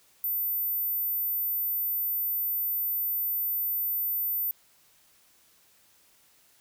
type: tone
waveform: sine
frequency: 14100 Hz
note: A9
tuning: 2 cents sharp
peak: -26 dBFS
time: 0.24-4.51 s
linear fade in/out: 0 ms
effects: white hiss -62 dBFS RMS until 6.6 s